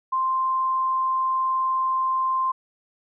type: tone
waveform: sine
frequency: 1046.5 Hz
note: C6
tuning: in tune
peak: -20 dBFS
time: 0.12-2.52 s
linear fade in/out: 10 ms
effects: none